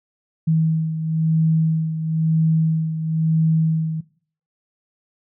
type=beating tone pair; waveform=sine; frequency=160 / 161 Hz; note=D#3 / E3; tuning=+49 / -41 cents; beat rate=1 Hz; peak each=-17 / -24 dBFS; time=0.47-4.01 s; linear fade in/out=10 ms; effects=noise-tail reverb RT60 0.5 s tail -20 dB re dry